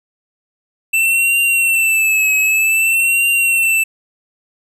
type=tone with vibrato; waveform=square; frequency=2663 Hz; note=E7; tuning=17 cents sharp; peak=-12 dBFS; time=0.93-3.84 s; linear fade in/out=10 ms; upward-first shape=triangle; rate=0.53 Hz; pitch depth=73 cents each way; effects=none